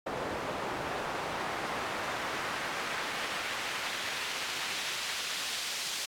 pink noise with band-pass filter sweep, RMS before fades -36 dBFS, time 0.06-6.06 s, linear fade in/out 10 ms, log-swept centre 640 to 4600 Hz, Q 0.82, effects AAC 64 kbps

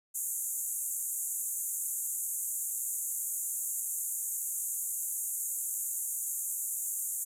pink band-pass noise, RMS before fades -35 dBFS, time 0.14-7.25 s, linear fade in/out 20 ms, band 6700 to 14000 Hz, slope 96 dB/octave, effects none

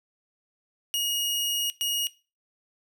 sawtooth tone bursts at uneven times, 2876 Hz, F#7, 50 cents flat, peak -21 dBFS, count 2, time 0.94-1.7 / 1.81-2.07 s, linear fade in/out 0 ms, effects noise-tail reverb RT60 0.3 s tail -19 dB re dry

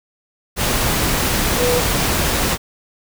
sine tone in noise, 490.1 Hz, B4, 13 cents flat, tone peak -16 dBFS, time 1.57-1.82 s, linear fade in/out 50 ms, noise pink, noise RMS -18 dBFS, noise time 0.56-2.58 s, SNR -1 dB, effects none

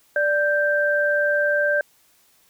sine tone pair together, 587.3 / 1570.2 Hz, D5 / G6, 0 / +2 cents, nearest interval octave + perfect fourth, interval 1702 cents, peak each -20 dBFS, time 0.16-1.81 s, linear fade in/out 2 ms, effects white hiss -59 dBFS RMS until 2.49 s

